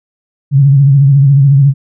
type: tone with vibrato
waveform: sine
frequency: 138.8 Hz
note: C#3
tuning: 3 cents sharp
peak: -3 dBFS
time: 0.51-1.74 s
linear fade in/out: 50 ms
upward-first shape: triangle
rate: 14 Hz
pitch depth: 86 cents each way
effects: none